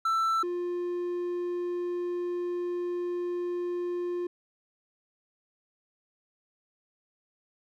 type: tone pair in turn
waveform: triangle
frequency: 1331 / 352.5 Hz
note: E6 / F4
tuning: +16 / +16 cents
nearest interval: octave + major seventh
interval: 2300 cents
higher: first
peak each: -22 / -27 dBFS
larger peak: first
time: 0.05-0.43 / 0.43-4.27 s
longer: second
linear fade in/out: 5 ms
effects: none

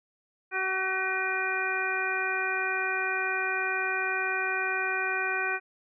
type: harmonic tone with a mistuned harmonic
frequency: 378 Hz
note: F#4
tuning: 37 cents sharp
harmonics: 1 / 2 / 3 / 4 / 5 / 6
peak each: -36 / -36 / -37 / -30 / -35 / -32 dBFS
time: 0.51-5.6 s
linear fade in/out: 50 ms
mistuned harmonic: 6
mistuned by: +110 cents
effects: none

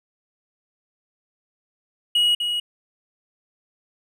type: tone with echo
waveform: triangle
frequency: 2903 Hz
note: F#7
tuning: 34 cents flat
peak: -14 dBFS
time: 2.15-2.35 s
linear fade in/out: 5 ms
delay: 250 ms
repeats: 1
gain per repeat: -6 dB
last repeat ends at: 2.6 s
effects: none

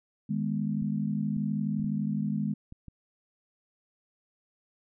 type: chord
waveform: sine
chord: G# minor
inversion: second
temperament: equal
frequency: 155.56 / 207.7 / 246.9 Hz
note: D#3 / G#3 / B3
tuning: 0 / 0 / 0 cents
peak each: -32 / -29 / -35 dBFS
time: 0.29-2.54 s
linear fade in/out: 10 ms
type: clicks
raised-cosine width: 5 ms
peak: -32 dBFS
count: 6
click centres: 0.823 / 1.368 / 1.797 / 1.844 / 2.724 / 2.883 s
effects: none

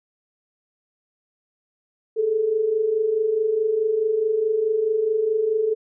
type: tone pair together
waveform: sine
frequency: 415.3 / 440 Hz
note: G#4 / A4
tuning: 0 / 0 cents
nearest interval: minor second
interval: 100 cents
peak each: -26 / -19 dBFS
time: 2.16-5.75 s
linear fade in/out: 20 ms
effects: none

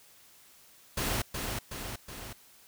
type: noise with echo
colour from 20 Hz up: pink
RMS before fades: -31 dBFS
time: 0.97-1.22 s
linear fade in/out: 5 ms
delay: 370 ms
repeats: 3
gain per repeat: -4 dB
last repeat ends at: 2.33 s
effects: white hiss -58 dBFS RMS until 2.67 s

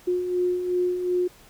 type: beating tone pair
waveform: sine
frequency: 357.1 / 359.8 Hz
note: F4 / F#4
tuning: +39 / -48 cents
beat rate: 2.7 Hz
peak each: -31 / -22 dBFS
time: 0.07-1.28 s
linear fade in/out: 10 ms
effects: pink hiss -52 dBFS RMS until 1.49 s

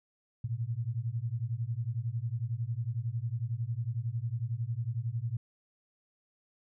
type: beating tone pair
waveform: sine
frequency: 111.1 / 122.1 Hz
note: A2 / B2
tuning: +17 / -19 cents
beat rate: 11 Hz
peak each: -34 / -34 dBFS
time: 0.44-5.37 s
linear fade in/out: 5 ms
effects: none

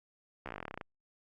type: slowing click train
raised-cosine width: 0.5 ms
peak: -25 dBFS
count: 16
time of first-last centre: 0.46-0.812 s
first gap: 14 ms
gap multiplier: 1.07
effects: Opus 48 kbps

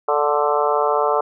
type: harmonic tone with a mistuned harmonic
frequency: 146.83 Hz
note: D3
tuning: in tune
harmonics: 3 / 4 / 5 / 6 / 7 / 8 / 9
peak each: -21 / -22 / -23 / -24 / -24 / -25 / -26 dBFS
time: 0.08-1.21 s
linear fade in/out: 5 ms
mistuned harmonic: 7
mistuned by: +25 cents
effects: none

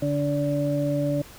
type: harmonic tone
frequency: 144.4 Hz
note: D3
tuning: 29 cents flat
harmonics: 1 / 2 / 4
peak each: -26 / -26 / -26 dBFS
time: 0.02-1.22 s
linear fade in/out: 5 ms
effects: pink hiss -46 dBFS RMS until 1.38 s

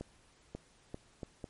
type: accelerating click train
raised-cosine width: 2 ms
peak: -27 dBFS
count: 5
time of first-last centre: 0.01-1.442 s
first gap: 540 ms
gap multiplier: 0.73
effects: pink hiss -65 dBFS RMS until 1.49 s + MP3 48 kbps

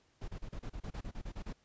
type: noise bursts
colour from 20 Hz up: brown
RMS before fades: -41 dBFS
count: 13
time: 0.21-1.53 s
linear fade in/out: 10 ms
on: 72 ms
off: 32 ms
effects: pink hiss -71 dBFS RMS until 1.64 s + resampled to 16000 Hz

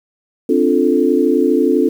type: chord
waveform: sine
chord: D minor seventh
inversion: third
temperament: equal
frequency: 261.6 / 293.7 / 349.2 / 440 Hz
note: C4 / D4 / F4 / A4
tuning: 0 / 0 / 0 / 0 cents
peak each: -16 dBFS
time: 0.49-1.89 s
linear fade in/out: 5 ms
effects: 7-bit

